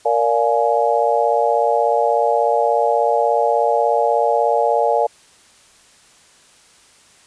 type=chord; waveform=sine; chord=Bb dominant seventh; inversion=none; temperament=just; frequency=466.2 / 582.7 / 699.2 / 839.1 Hz; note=Bb4 / D5 / F5 / Ab5; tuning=0 / -14 / +2 / +18 cents; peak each=-19 dBFS; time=0.05-5.07 s; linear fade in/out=10 ms; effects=white hiss -50 dBFS RMS until 7.26 s + resampled to 22050 Hz